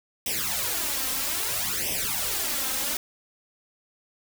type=noise with flanger; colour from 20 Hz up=white; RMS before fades=-28 dBFS; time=0.26-2.97 s; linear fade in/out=2 ms; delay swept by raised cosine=0.35 to 3.85 ms; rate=0.61 Hz; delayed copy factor=+1; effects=none